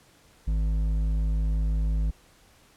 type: tone with hard clipping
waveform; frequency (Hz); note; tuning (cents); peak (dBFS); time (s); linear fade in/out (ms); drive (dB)
sine; 52.9; G#1; +33; -24; 0.47-2.11; 10; 7
effects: pink hiss -58 dBFS RMS until 2.76 s + low-pass 12000 Hz 12 dB/octave